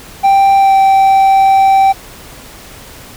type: tone with pitch glide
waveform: triangle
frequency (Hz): 785 to 776.9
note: G5 to G5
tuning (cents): +2 to -16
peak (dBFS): -3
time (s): 0.23-1.93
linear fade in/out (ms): 20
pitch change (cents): -18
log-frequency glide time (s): 0.58-0.74
effects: pink hiss -34 dBFS RMS until 3.16 s